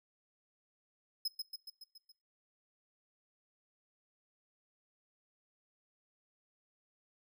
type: tone with echo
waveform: 45% pulse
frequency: 5120 Hz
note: D#8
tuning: 49 cents sharp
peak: -33 dBFS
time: 1.25-1.28 s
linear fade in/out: 5 ms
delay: 140 ms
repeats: 6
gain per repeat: -4 dB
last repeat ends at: 2.12 s
effects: noise-tail reverb RT60 0.3 s tail -20 dB re dry